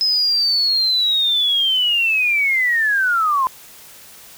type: linear sweep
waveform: sine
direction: down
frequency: 5130 to 1009 Hz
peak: -14 dBFS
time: 0.01-3.47 s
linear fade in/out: 0 ms
effects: white hiss -42 dBFS RMS until 4.37 s